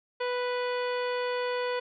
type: harmonic tone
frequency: 493.9 Hz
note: B4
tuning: in tune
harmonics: 1 / 2 / 3 / 4 / 5 / 6 / 7 / 9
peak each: -29 / -35 / -39 / -41 / -43 / -45 / -46 / -48 dBFS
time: 0.2-1.8 s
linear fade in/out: 10 ms
effects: none

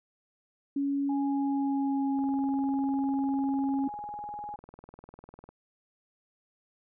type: tone with pitch glide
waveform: sine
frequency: 279.8 to 272.3 Hz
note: C#4 to C#4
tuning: +16 to -31 cents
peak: -26 dBFS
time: 0.76-3.88 s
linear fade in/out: 5 ms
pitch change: -47 cents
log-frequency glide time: 1.14-2.2 s
type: tone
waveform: sine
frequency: 830.6 Hz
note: G#5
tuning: in tune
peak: -36 dBFS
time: 1.09-4.56 s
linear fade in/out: 5 ms
type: click train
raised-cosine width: 1 ms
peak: -34 dBFS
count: 67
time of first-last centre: 2.19-5.49 s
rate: 20 Hz
effects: none

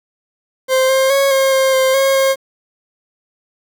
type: tone with pitch steps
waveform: 40% pulse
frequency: 522 / 530 / 551 / 536 / 531 / 525 / 541 / 537 Hz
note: C5 / C5 / C#5 / C5 / C5 / C5 / C#5 / C5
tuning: -4 / +22 / -11 / +42 / +25 / +6 / -42 / +45 cents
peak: -10 dBFS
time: 0.68-2.36 s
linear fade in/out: 50 ms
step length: 210 ms
effects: 7-bit

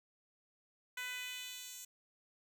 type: tone with high-pass filter sweep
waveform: 10% pulse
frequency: 499.6 Hz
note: B4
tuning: 20 cents sharp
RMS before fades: -45 dBFS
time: 0.97-1.85 s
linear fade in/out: 5 ms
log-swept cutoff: 1600 to 6100 Hz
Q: 1.5
effects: none

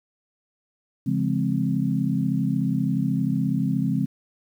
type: chord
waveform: sine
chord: Db major seventh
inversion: none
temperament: equal with one note detuned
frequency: 138.59 / 171.12 / 207.7 / 261.6 Hz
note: Db3 / F3 / Ab3 / C4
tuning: 0 / -35 / 0 / 0 cents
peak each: -26 dBFS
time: 1.06-4.06 s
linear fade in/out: 10 ms
effects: 9-bit

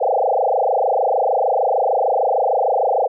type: tone with frequency modulation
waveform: sine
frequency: 650 Hz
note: E5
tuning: 24 cents flat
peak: -14 dBFS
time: 0-3.08 s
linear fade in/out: 20 ms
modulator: 26.6 Hz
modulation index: 6.5
effects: none

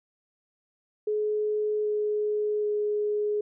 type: tone with pitch steps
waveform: sine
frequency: 423.8 / 421.1 / 418.4 Hz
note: G#4 / G#4 / G#4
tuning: +35 / +24 / +13 cents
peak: -24 dBFS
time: 1.07-3.41 s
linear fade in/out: 5 ms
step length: 780 ms
effects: none

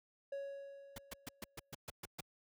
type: tone with exponential decay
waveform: triangle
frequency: 556 Hz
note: C#5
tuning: 5 cents sharp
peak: -37 dBFS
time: 0.32-1.75 s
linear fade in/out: 5 ms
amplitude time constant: 310 ms
type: noise bursts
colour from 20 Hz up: pink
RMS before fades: -45 dBFS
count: 9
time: 0.96-2.207 s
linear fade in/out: 5 ms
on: 23 ms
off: 130 ms
effects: high-pass 60 Hz 12 dB/octave

